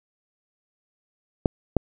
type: clicks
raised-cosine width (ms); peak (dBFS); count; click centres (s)
2; -5; 2; 1.458 / 1.767
effects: none